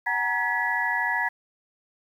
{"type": "tone cluster", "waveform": "sine", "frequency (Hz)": [748, 850, 943, 1690, 1954], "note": ["F#5", "G#5", "A#5", "G#6", "B6"], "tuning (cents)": [19, 40, 20, 30, -19], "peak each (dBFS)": [-33, -36, -29, -27, -27], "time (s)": [0.06, 1.29], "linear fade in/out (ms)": 10, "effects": ["9-bit"]}